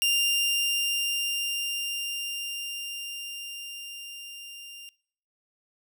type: tone with level ramp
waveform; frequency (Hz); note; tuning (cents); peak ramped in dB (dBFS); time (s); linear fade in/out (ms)
sawtooth; 2794; F7; 0; -18 to -39; 0.02-4.89; 0
effects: noise-tail reverb RT60 0.6 s tail -23 dB re dry